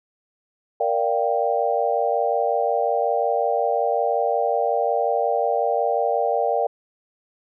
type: chord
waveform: sine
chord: G minor seventh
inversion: first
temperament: equal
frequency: 466.2 / 587.3 / 698.5 / 784 Hz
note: Bb4 / D5 / F5 / G5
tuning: 0 / 0 / 0 / 0 cents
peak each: -24 dBFS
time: 0.8-6.67 s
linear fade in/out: 5 ms
effects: none